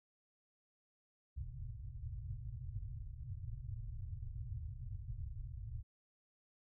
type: low-pass noise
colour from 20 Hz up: white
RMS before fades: -45 dBFS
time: 1.36-5.83 s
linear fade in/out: 20 ms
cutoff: 130 Hz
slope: 96 dB/octave
effects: none